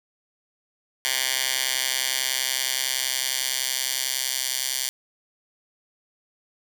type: tone with high-pass filter sweep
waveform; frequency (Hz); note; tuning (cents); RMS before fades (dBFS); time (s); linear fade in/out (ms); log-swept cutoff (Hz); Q
10% pulse; 130.81; C3; 0; -26; 1.05-4.89; 0; 2600 to 4300; 0.8
effects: none